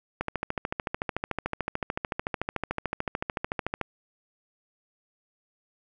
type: click train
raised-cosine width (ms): 0.5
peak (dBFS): -13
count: 50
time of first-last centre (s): 0.21-3.813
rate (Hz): 13.6
effects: none